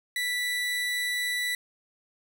30% pulse tone, 1969 Hz, B6, 6 cents flat, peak -24 dBFS, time 0.16-1.55 s, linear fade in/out 2 ms, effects none

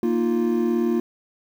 triangle chord, Bb suspended fourth, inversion none, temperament equal, 233.1 / 311.1 / 349.2 Hz, Bb3 / Eb4 / F4, 0 / 0 / 0 cents, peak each -20 / -26 / -20 dBFS, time 0.03-1 s, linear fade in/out 2 ms, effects 8-bit

